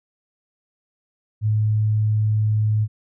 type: tone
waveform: sine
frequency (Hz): 107.4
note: A2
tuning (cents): -41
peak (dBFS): -16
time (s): 1.41-2.88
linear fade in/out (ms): 50
effects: none